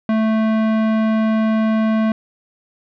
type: tone with tanh clipping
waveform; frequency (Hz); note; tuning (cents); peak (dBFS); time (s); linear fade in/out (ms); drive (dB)
sine; 220; A3; 0; -16; 0.09-2.12; 2; 18
effects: none